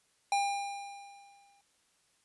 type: tone with exponential decay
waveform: square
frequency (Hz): 802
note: G5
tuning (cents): +39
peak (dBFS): -26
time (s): 0.32-1.61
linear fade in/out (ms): 2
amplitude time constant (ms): 280
effects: white hiss -71 dBFS RMS until 2.24 s + resampled to 24000 Hz